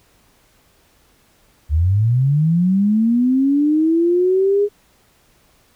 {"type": "linear sweep", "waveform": "sine", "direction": "up", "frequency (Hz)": [70.6, 415.3], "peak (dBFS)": -12, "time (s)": [1.69, 4.69], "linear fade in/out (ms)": 50, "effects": ["pink hiss -56 dBFS RMS until 5.75 s"]}